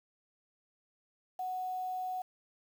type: tone with quantisation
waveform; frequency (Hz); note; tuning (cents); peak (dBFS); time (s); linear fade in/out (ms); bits
sine; 740; F#5; 0; -34; 1.39-2.22; 5; 9
effects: none